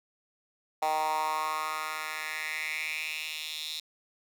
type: tone with high-pass filter sweep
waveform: 10% pulse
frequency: 155.56 Hz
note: D#3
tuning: in tune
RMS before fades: -33 dBFS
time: 0.82-3.8 s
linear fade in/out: 5 ms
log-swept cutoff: 770 to 3800 Hz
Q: 4.2
effects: none